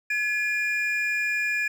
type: tone pair together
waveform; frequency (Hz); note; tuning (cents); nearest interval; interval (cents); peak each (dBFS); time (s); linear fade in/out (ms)
triangle; 1700 / 2412; G#6 / D7; +40 / +46; tritone; 606; -25 / -24; 0.1-1.68; 5
effects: none